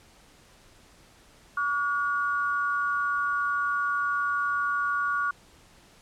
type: tone pair together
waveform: sine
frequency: 1143.1 / 1439 Hz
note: D6 / F#6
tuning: -47 / -49 cents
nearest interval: major third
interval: 398 cents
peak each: -27 dBFS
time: 1.57-5.31 s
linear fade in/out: 5 ms
effects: pink hiss -56 dBFS RMS until 6.01 s + low-pass 10000 Hz 12 dB/octave